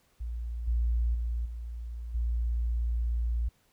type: tone with level steps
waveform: sine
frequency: 58.27 Hz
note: A#1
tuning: in tune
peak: -32 / -24 / -28 / -35 / -26 dBFS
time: 0.2-3.49 s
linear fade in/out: 10 ms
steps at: 0.67 / 1.14 / 1.45 / 2.14 s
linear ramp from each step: 10 ms
effects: pink hiss -68 dBFS RMS until 3.72 s